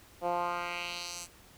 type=tone with band-pass filter sweep; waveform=10% pulse; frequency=174.61 Hz; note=F3; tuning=in tune; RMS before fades=-35 dBFS; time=0.21-1.28 s; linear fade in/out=50 ms; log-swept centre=590 to 8300 Hz; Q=1.8; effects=pink hiss -57 dBFS RMS until 1.57 s